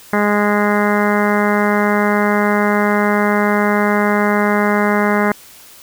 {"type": "harmonic tone", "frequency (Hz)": 206.9, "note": "G#3", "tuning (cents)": -6, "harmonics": [1, 2, 3, 4, 5, 6, 7, 8, 9, 10], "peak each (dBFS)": [-16, -19, -21, -22, -23, -24, -24, -25, -26, -26], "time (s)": [0.13, 5.32], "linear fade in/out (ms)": 2, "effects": ["white hiss -41 dBFS RMS until 5.82 s"]}